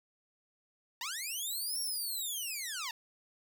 10% pulse linear two-way sweep, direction up then down, 880 to 5588 to 880 Hz, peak -28 dBFS, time 1.01-2.91 s, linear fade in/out 2 ms, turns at 1.8 s, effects none

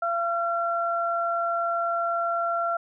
sine tone pair together, 682 / 1364 Hz, F5 / F6, -41 / -41 cents, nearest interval octave, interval 1200 cents, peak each -26 dBFS, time 0.02-2.77 s, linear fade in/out 5 ms, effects none

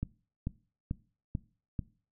click train, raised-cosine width 5 ms, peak -20 dBFS, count 5, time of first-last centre 0.03-1.792 s, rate 2.27 Hz, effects noise-tail reverb RT60 0.4 s tail -20 dB re dry

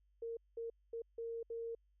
sine tone bursts at uneven times, 460.7 Hz, A#4, 20 cents flat, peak -40 dBFS, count 5, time 0.22-0.37 / 0.57-0.7 / 0.93-1.02 / 1.18-1.43 / 1.5-1.75 s, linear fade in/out 5 ms, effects added 50 Hz sine -70 dBFS peak until 2 s

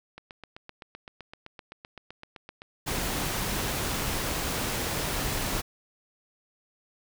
click train, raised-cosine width 0.3 ms, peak -26 dBFS, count 20, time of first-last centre 0.18-2.619 s, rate 7.79 Hz
pink noise, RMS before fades -30 dBFS, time 2.86-5.62 s, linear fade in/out 20 ms
effects none

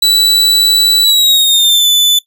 40% pulse tone with pitch glide, 3951 to 3500 Hz, B7 to A7, 0 to -10 cents, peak -5 dBFS, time 0.02-2.19 s, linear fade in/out 5 ms, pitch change -210 cents, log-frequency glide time 1.03-1.87 s, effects noise-tail reverb RT60 0.1 s tail -17 dB re dry

